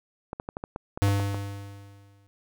clicks, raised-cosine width 1 ms, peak -19 dBFS, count 10, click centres 0.331 / 0.399 / 0.489 / 0.569 / 0.639 / 0.761 / 0.975 / 1.083 / 1.199 / 1.345 s
square tone with exponential decay, 100 Hz, G2, 35 cents sharp, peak -19 dBFS, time 1.02-2.27 s, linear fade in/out 0 ms, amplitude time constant 270 ms
effects none

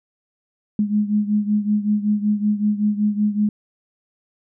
sine beating tone pair, 207.7 / 213 Hz, G#3 / G#3, 0 / +44 cents, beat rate 5.3 Hz, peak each -18 / -22 dBFS, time 0.79-3.49 s, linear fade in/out 2 ms, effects none

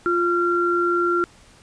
sine tone pair together, 349.1 / 1373.6 Hz, F4 / F6, -1 / -29 cents, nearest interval 2 octaves, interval 2372 cents, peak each -20 dBFS, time 0.06-1.24 s, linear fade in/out 0 ms, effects pink hiss -51 dBFS RMS until 1.62 s + resampled to 22050 Hz

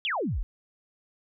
sine exponential sweep, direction down, 3520 to 31.45 Hz, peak -26 dBFS, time 0.05-0.43 s, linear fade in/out 0 ms, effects none

